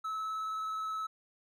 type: tone with vibrato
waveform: triangle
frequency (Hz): 1298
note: E6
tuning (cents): -27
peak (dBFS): -32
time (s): 0.04-1.07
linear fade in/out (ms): 10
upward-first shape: square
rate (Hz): 19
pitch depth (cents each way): 11
effects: none